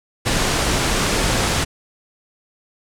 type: low-pass noise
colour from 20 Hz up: pink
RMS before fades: -19 dBFS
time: 0.25-1.65 s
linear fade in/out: 20 ms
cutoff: 9500 Hz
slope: 24 dB/octave
effects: none